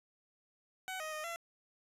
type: tone with pitch steps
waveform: 15% pulse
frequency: 751 / 625 / 616 / 677 Hz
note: F#5 / D#5 / D#5 / E5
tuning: +26 / +8 / -17 / +46 cents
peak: -33 dBFS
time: 0.88-1.36 s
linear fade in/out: 0 ms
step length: 120 ms
effects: resampled to 32000 Hz + 10-bit